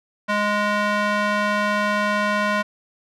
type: tone with band-pass filter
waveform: square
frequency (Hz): 207.7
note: G#3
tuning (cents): 0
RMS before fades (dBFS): -21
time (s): 0.28-2.63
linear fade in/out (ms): 20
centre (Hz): 1400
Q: 1.1
effects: none